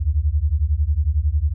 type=beating tone pair; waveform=sine; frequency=69.3 / 80.3 Hz; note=C#2 / E2; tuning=0 / -45 cents; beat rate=11 Hz; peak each=-19 dBFS; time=0-1.54 s; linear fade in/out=20 ms; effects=none